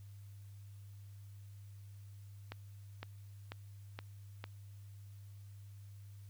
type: accelerating click train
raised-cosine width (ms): 0.3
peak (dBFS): -27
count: 5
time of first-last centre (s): 2.52-4.441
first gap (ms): 510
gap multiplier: 0.96
effects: added 100 Hz sine -50 dBFS peak until 6.29 s + white hiss -70 dBFS RMS until 6.29 s